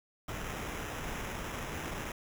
pink noise with sample-and-hold, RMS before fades -39 dBFS, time 0.28-2.12 s, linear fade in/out 5 ms, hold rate 4410 Hz, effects none

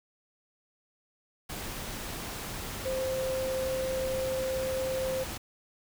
sine tone in noise, 523.3 Hz, C5, in tune, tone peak -29 dBFS, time 2.85-5.24 s, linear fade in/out 10 ms, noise pink, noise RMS -38 dBFS, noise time 1.49-5.38 s, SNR +6 dB, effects none

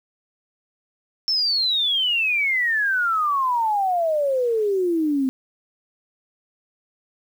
sine exponential sweep, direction down, 5400 to 257 Hz, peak -18 dBFS, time 1.28-5.29 s, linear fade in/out 0 ms, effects 8-bit

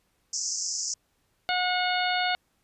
pink band-pass noise, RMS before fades -31 dBFS, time 0.33-0.94 s, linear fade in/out 5 ms, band 5100 to 7300 Hz, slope 96 dB/octave
harmonic tone, 726 Hz, F#5, 33 cents flat, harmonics 1 / 2 / 3 / 4 / 5 / 6, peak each -27 / -30 / -32 / -33 / -34 / -35 dBFS, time 1.49-2.35 s, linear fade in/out 0 ms
effects pink hiss -71 dBFS RMS until 2.63 s + resampled to 32000 Hz

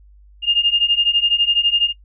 sine beating tone pair, 2817 / 2829 Hz, F7 / F7, +14 / +22 cents, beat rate 12 Hz, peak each -17 / -16 dBFS, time 0.42-1.93 s, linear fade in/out 50 ms, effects noise-tail reverb RT60 0.1 s tail -22 dB re dry + added 50 Hz sine -44 dBFS peak until 2.04 s

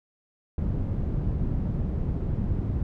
white low-pass noise, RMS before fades -27 dBFS, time 0.58-2.83 s, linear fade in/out 2 ms, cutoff 130 Hz, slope 12 dB/octave, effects none

